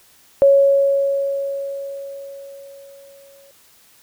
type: tone with exponential decay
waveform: sine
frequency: 554.4 Hz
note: C#5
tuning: in tune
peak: -7 dBFS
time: 0.42-3.51 s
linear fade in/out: 0 ms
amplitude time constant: 670 ms
effects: white hiss -52 dBFS RMS until 4.02 s

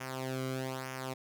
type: tone with flanger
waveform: sawtooth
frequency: 130.81 Hz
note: C3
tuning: in tune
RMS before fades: -38 dBFS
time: 0-1.14 s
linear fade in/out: 10 ms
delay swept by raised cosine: 0.24 to 1.15 ms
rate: 1.1 Hz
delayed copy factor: -0.75
effects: none

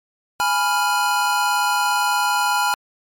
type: chord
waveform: square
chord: F diminished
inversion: first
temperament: equal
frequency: 830.6 / 987.8 / 1396.9 Hz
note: Ab5 / Cb6 / F6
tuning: 0 / 0 / 0 cents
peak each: -22 dBFS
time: 0.4-2.74 s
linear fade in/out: 0 ms
effects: MP3 64 kbps

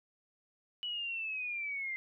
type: linear sweep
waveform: sine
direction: down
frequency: 2960 to 2074 Hz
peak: -35 dBFS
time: 0.83-1.96 s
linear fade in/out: 0 ms
effects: none

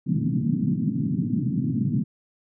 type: band-pass noise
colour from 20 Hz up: white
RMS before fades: -24 dBFS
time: 0.06-2.04 s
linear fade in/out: 20 ms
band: 120 to 260 Hz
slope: 48 dB/octave
effects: none

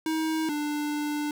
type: tone pair in turn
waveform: square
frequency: 317.6 / 296.3 Hz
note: D#4 / D4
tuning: +36 / +15 cents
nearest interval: minor second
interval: 121 cents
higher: first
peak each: -26 / -28 dBFS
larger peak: first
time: 0.06-0.49 / 0.49-1.31 s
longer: second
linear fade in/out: 2 ms
effects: none

